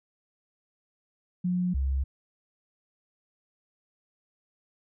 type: tone pair in turn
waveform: sine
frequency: 179.7 / 67.31 Hz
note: F3 / C2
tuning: +50 / +50 cents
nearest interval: octave + perfect fourth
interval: 1700 cents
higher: first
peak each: -24 dBFS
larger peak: neither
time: 1.44-1.74 / 1.74-2.04 s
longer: neither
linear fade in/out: 10 ms
effects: none